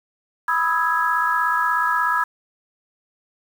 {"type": "chord", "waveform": "sine", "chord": "E major seventh", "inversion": "second", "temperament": "equal with one note detuned", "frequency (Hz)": [987.8, 1261.9, 1318.5, 1661.2], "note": ["B5", "D#6", "E6", "G#6"], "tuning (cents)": [0, 24, 0, 0], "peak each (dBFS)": [-22, -24, -24, -22], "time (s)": [0.48, 2.24], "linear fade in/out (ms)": 5, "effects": ["7-bit"]}